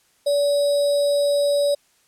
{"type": "tone with sample-and-hold", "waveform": "sine", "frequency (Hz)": 574, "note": "D5", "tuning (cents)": -40, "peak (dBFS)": -16, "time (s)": [0.26, 1.75], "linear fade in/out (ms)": 10, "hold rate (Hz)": 4410, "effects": ["white hiss -61 dBFS RMS until 2.07 s", "low-pass 11000 Hz 12 dB/octave"]}